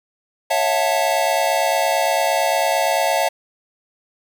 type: chord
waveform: square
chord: F# minor seventh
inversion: second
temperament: equal with one note detuned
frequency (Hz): 554.4 / 659.3 / 728.1 / 880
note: C#5 / E5 / F#5 / A5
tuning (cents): 0 / 0 / -28 / 0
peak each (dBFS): -24 / -21 / -23 / -23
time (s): 0.5-3.29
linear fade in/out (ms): 10
effects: none